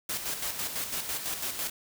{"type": "noise with tremolo", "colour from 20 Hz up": "white", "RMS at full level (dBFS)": -32, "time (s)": [0.09, 1.7], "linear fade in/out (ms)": 5, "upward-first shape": "square", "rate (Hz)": 6, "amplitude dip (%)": 50, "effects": []}